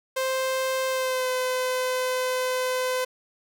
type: tone with pitch glide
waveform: sawtooth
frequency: 523.3 to 509.6 Hz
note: C5 to C5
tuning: 0 to -46 cents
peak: -20 dBFS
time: 0.16-3.05 s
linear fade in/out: 10 ms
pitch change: -46 cents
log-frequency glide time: 0.88-1.29 s
effects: 9-bit